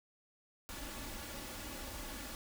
pink noise with comb filter, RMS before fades -45 dBFS, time 0.69-2.35 s, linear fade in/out 0 ms, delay 3.5 ms, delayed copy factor +0.55, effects none

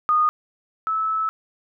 sine tone pair in turn, 1231 / 1304.2 Hz, D#6 / E6, -19 / -19 cents, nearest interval minor second, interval 100 cents, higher second, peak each -15 / -20 dBFS, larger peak first, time 0.09-0.29 / 0.87-1.29 s, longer second, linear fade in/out 0 ms, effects none

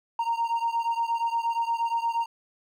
triangle beating tone pair, 924 / 932.5 Hz, A#5 / A#5, -16 / 0 cents, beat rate 8.5 Hz, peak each -23 / -25 dBFS, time 0.19-2.26 s, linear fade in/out 5 ms, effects tanh soft clip ceiling -20 dBFS

